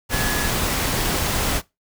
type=tone in noise; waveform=sine; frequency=1694 Hz; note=G#6; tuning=34 cents sharp; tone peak=-27 dBFS; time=0.1-0.51 s; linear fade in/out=50 ms; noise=pink; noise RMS=-22 dBFS; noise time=0.09-1.62 s; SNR=-8 dB; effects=noise-tail reverb RT60 0.2 s tail -20 dB re dry